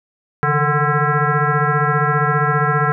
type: tone with frequency modulation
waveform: sine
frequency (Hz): 740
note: F#5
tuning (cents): 0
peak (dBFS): -13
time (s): 0.43-2.92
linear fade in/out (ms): 0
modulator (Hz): 299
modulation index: 3.1
effects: none